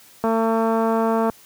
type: click train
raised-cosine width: 1 ms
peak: -8 dBFS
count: 239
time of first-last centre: 0.24-1.298 s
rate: 225 Hz
effects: white hiss -49 dBFS RMS until 1.45 s + high-pass 80 Hz 12 dB/octave